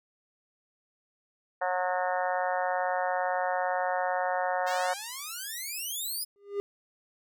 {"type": "harmonic tone", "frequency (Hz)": 182.2, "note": "F#3", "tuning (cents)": -26, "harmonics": [3, 4, 5, 6, 7, 8, 9, 10], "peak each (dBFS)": [-32, -30, -34, -39, -41, -38, -42, -38], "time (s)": [1.61, 4.94], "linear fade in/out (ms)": 10}
{"type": "exponential sweep", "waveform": "5% pulse", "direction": "up", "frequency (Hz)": [514, 5150], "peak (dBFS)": -25, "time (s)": [4.66, 6.25], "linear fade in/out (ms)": 20}
{"type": "tone with exponential growth", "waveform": "triangle", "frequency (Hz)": 403.9, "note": "G#4", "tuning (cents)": -48, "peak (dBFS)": -23, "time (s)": [6.36, 6.6], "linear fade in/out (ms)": 0, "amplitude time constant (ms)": 51}
{"effects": []}